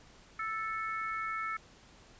harmonic tone, 440 Hz, A4, in tune, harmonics 3 / 4 / 5, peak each -35 / -42 / -40 dBFS, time 0.39-1.57 s, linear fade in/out 5 ms, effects pink hiss -58 dBFS RMS until 2.19 s + resampled to 16000 Hz

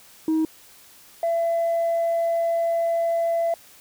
sine tone pair in turn, 317 / 671.7 Hz, D#4 / E5, +32 / +32 cents, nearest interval octave + minor second, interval 1300 cents, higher second, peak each -16 / -18 dBFS, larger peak first, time 0.28-0.45 / 1.23-3.54 s, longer second, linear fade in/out 2 ms, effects tanh soft clip ceiling -17 dBFS + white hiss -50 dBFS RMS until 3.8 s

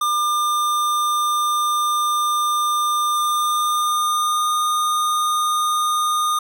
square tone with pitch glide, 1200 to 1223.1 Hz, D6 to D#6, +37 to -30 cents, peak -18 dBFS, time 0.01-6.39 s, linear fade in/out 5 ms, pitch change +33 cents, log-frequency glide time 3.12-4.54 s, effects none

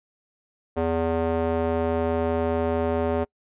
square tone with band-pass filter, 82.41 Hz, E2, in tune, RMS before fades -24 dBFS, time 0.76-3.25 s, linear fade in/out 20 ms, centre 530 Hz, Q 1.5, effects noise-tail reverb RT60 0.1 s tail -26 dB re dry + resampled to 8000 Hz

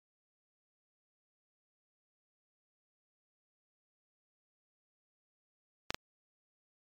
clicks, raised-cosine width 0.2 ms, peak -13 / -16 dBFS, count 2, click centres 5.905 / 5.945 s, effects MP3 96 kbps

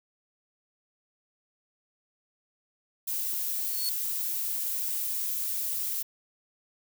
violet noise, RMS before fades -31 dBFS, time 3.07-6.03 s, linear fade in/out 10 ms
sawtooth tone with exponential growth, 4400 Hz, C#8, 14 cents flat, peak -24 dBFS, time 3.54-3.89 s, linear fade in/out 0 ms, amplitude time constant 75 ms
effects none

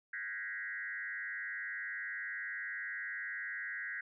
sine tone with frequency modulation, 1760 Hz, A6, in tune, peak -38 dBFS, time 0.13-4.01 s, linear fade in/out 5 ms, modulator 100 Hz, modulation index 2.5, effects none

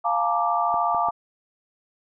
sine chord, Bb major seventh, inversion second, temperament equal with one note detuned, 698.5 / 858.9 / 932.3 / 1174.7 Hz, F5 / A5 / Bb5 / D6, 0 / -42 / 0 / 0 cents, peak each -24 / -27 / -27 / -24 dBFS, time 0.04-1.11 s, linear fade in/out 20 ms
clicks, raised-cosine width 1 ms, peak -22 dBFS, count 3, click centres 0.742 / 0.947 / 1.086 s
effects none

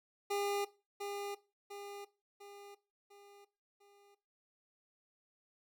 25% pulse tone with echo, 404.2 Hz, G#4, 47 cents flat, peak -30 dBFS, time 0.3-0.65 s, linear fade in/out 10 ms, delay 700 ms, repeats 5, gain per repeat -6 dB, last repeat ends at 4.15 s, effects noise-tail reverb RT60 0.3 s tail -18 dB re dry

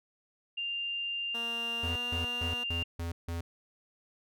sine tone, 2794 Hz, F7, in tune, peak -32 dBFS, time 0.57-2.84 s, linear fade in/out 10 ms
10% pulse tone with pitch glide, 233.1 to 242.4 Hz, A#3 to B3, 0 to -32 cents, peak -33 dBFS, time 1.34-2.64 s, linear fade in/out 10 ms, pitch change +68 cents, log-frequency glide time 1.85-1.92 s
square tone bursts, 84.5 Hz, E2, 43 cents sharp, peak -34 dBFS, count 6, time 1.83-3.41 s, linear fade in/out 5 ms, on 130 ms, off 160 ms
effects none

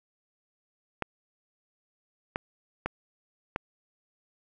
clicks, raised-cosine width 0.5 ms, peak -14 dBFS, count 4, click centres 1.023 / 2.359 / 2.86 / 3.561 s, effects none

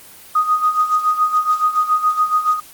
sine tone with tremolo, 1244 Hz, D#6, 1 cent flat, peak -10 dBFS, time 0.35-2.6 s, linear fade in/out 5 ms, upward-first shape sine, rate 7.1 Hz, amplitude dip 70%, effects white hiss -41 dBFS RMS until 2.73 s + Opus 24 kbps

